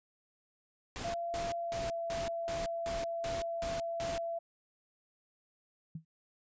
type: noise bursts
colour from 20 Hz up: pink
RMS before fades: -41 dBFS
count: 9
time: 0.96-4.18 s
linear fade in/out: 0 ms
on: 180 ms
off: 200 ms
type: tone with pitch glide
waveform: sine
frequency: 683 to 672.8 Hz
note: F5 to E5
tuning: -39 to +35 cents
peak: -34 dBFS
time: 1.04-4.39 s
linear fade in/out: 10 ms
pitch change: -26 cents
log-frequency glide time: 1.61-1.82 s
type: tone with exponential decay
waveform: sine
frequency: 160.3 Hz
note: E3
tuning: 48 cents flat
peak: -35 dBFS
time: 5.95-6.05 s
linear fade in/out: 5 ms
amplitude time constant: 21 ms
effects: resampled to 16000 Hz